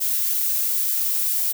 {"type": "noise with high-pass filter sweep", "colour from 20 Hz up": "violet", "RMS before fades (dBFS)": -22, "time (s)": [0, 1.53], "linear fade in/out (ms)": 20, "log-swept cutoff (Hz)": [1400, 310], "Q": 0.96, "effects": []}